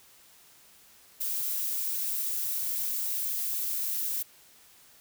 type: noise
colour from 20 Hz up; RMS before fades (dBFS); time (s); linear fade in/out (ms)
violet; -31; 1.2-4.23; 10
effects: white hiss -57 dBFS RMS until 5 s